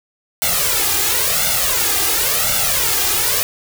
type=noise with flanger; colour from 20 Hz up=white; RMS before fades=-17 dBFS; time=0.42-3.43 s; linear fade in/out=0 ms; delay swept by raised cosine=1.4 to 2.5 ms; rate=0.95 Hz; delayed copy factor=+0.8; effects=none